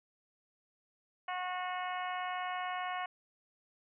harmonic tone, 364.4 Hz, F#4, 26 cents flat, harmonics 2 / 3 / 4 / 5 / 6 / 7 / 8, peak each -38 / -40 / -46 / -45 / -46 / -52 / -49 dBFS, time 1.28-3.06 s, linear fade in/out 5 ms, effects none

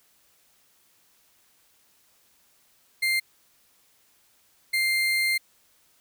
35% pulse tone bursts at uneven times, 2100 Hz, C7, 6 cents sharp, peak -20 dBFS, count 2, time 3.02-3.2 / 4.73-5.38 s, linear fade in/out 10 ms, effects white hiss -63 dBFS RMS until 6 s

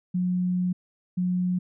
sine tone pair in turn, 180.7 / 180.7 Hz, F#3 / F#3, -41 / -41 cents, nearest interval unison, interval 0 cents, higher neither, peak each -22 dBFS, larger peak neither, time 0.14-0.73 / 1.17-1.59 s, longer first, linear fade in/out 10 ms, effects none

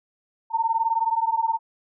sine beating tone pair, 898 / 917 Hz, A5 / A#5, +35 / -29 cents, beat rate 19 Hz, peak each -23 dBFS, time 0.5-1.59 s, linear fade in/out 50 ms, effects none

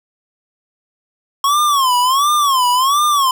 square tone with vibrato, 1086 Hz, C#6, 36 cents flat, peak -12 dBFS, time 1.44-3.31 s, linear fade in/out 2 ms, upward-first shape sine, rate 1.4 Hz, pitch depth 180 cents each way, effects 7-bit

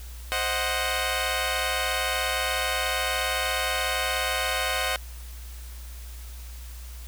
10% pulse chord, C diminished, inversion none, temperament equal, 523.3 / 622.3 / 740 Hz, C5 / Eb5 / Gb5, 0 / 0 / 0 cents, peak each -21 / -22 / -20 dBFS, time 0.32-4.96 s, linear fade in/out 0 ms, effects added 60 Hz sine -37 dBFS peak until 7.07 s + white hiss -48 dBFS RMS until 7.07 s

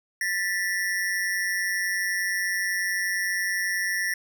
square ring-modulated tone, 1864.7 Hz, A#6, in tune, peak -22 dBFS, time 0.21-4.14 s, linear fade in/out 2 ms, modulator 94.2 Hz, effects none

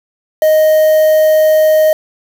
triangle tone with quantisation, 622.3 Hz, D#5, in tune, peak -4 dBFS, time 0.42-1.93 s, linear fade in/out 2 ms, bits 4, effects none

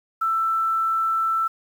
sine tone with quantisation, 1329 Hz, E6, 14 cents sharp, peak -19 dBFS, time 0.21-1.48 s, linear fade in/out 10 ms, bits 8, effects none

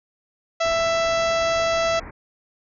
harmonic tone, 663 Hz, E5, 10 cents sharp, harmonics 1 / 2 / 3 / 4 / 5 / 6 / 7 / 8 / 9 / 10, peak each -20 / -26 / -30 / -32 / -34 / -36 / -37 / -38 / -39 / -40 dBFS, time 0.6-2 s, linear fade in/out 10 ms
pink low-pass noise, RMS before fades -38 dBFS, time 0.64-2.11 s, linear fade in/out 10 ms, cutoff 2300 Hz, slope 96 dB/octave
effects none

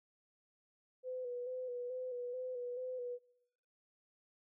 sine tone with vibrato, 498.8 Hz, B4, 17 cents sharp, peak -39 dBFS, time 1.03-3.19 s, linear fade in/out 50 ms, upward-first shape square, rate 2.3 Hz, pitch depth 34 cents each way, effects noise-tail reverb RT60 0.8 s tail -23 dB re dry

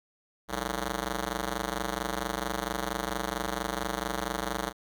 5% pulse ring-modulated tone, 127.4 Hz, C3, 46 cents flat, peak -16 dBFS, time 0.48-4.73 s, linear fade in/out 50 ms, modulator 75.9 Hz, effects none

